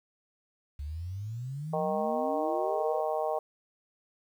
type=exponential sweep; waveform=sine; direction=up; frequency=69.3 to 523.3 Hz; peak=-34 dBFS; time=0.79-3.01 s; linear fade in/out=5 ms
type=harmonic tone; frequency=155.5 Hz; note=D#3; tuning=1 cent flat; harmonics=3 / 4 / 5 / 6 / 7; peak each=-34 / -31 / -33 / -40 / -40 dBFS; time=1.73-3.39 s; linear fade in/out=5 ms
effects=10-bit

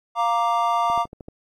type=chord; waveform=triangle; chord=Bb major; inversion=second; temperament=equal; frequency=698.5 / 932.3 / 1174.7 Hz; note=F5 / Bb5 / D6; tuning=0 / 0 / 0 cents; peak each=-21 dBFS; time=0.15-1.06 s; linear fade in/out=50 ms
type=click train; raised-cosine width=2 ms; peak=-24 dBFS; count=6; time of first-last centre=0.9-1.285 s; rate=13 Hz
effects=AAC 64 kbps

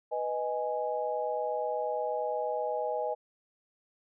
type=chord; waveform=sine; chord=G# minor; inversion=first; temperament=equal; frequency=493.9 / 622.3 / 830.6 Hz; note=B4 / D#5 / G#5; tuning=0 / 0 / 0 cents; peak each=-34 / -33 / -34 dBFS; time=0.11-3.15 s; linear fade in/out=20 ms; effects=none

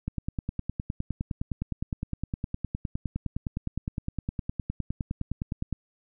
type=click train; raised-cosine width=5 ms; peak=-17 dBFS; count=56; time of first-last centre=0.08-5.727 s; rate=9.74 Hz; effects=none

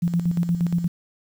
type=tone with tremolo; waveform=sine; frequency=171.9 Hz; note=F3; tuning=27 cents flat; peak=-17 dBFS; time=0.02-0.88 s; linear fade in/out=10 ms; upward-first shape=square; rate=8.5 Hz; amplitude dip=60%; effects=8-bit

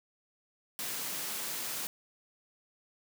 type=high-pass noise; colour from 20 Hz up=white; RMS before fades=-37 dBFS; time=0.79-1.87 s; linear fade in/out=0 ms; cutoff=120 Hz; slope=96 dB/octave; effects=none

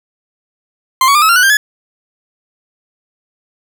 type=tone with pitch steps; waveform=40% pulse; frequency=1046.5 / 1121.6 / 1202.1 / 1288.4 / 1380.9 / 1480 / 1586.2 / 1700 Hz; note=C6 / C#6 / D6 / E6 / F6 / F#6 / G6 / G#6; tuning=0 / +20 / +40 / -40 / -20 / 0 / +20 / +40 cents; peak=-6 dBFS; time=1.01-1.57 s; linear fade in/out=2 ms; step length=70 ms; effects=none

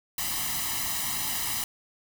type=noise with comb filter; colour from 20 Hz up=white; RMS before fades=-30 dBFS; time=0.18-1.64 s; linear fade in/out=2 ms; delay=1 ms; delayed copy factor=+0.85; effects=none

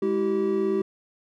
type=tone cluster; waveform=triangle; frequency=206.6 / 328 / 385.1 Hz; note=G#3 / E4 / G4; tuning=-9 / -9 / -31 cents; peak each=-27 / -27 / -21 dBFS; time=0.02-0.82 s; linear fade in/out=5 ms; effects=none

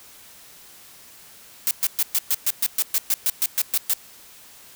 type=noise bursts; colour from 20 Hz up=blue; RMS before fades=-20 dBFS; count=15; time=1.67-3.935 s; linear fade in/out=0 ms; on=39 ms; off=120 ms; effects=white hiss -47 dBFS RMS until 4.75 s

